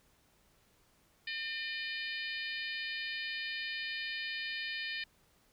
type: harmonic tone with a mistuned harmonic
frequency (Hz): 603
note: D5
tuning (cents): +46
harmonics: 3 / 4 / 5 / 6 / 7 / 8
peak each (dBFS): -40 / -42 / -44 / -46 / -47 / -48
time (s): 1.27-5.04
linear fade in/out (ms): 5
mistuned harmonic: 6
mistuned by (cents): +28
effects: pink hiss -69 dBFS RMS until 5.52 s